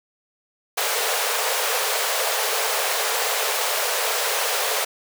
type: high-pass noise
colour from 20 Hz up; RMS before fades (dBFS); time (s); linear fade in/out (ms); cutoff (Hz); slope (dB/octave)
pink; -23; 0.77-4.85; 10; 420; 96
effects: none